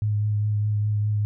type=tone with vibrato; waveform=sine; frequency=105.1 Hz; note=G#2; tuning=21 cents sharp; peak=-20 dBFS; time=0.02-1.25 s; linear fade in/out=0 ms; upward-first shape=triangle; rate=4.9 Hz; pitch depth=21 cents each way; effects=none